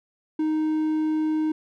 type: tone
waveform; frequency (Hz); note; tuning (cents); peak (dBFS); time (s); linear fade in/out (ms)
triangle; 311.1; D#4; 0; -19; 0.39-1.52; 5
effects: none